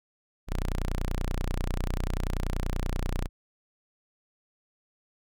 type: tone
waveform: sawtooth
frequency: 30.31 Hz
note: B0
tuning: 32 cents flat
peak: -23 dBFS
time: 0.47-3.29 s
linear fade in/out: 50 ms
effects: none